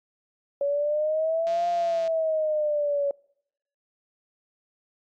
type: exponential two-way sweep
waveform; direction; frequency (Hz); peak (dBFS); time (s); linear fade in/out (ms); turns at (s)
sine; up then down; 561 to 696 to 561; -22; 0.61-3.11; 2; 1.68
type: click train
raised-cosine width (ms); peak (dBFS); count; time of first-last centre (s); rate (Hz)
0.2; -27; 109; 1.47-2.077; 178
effects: noise-tail reverb RT60 0.7 s tail -26 dB re dry + Opus 48 kbps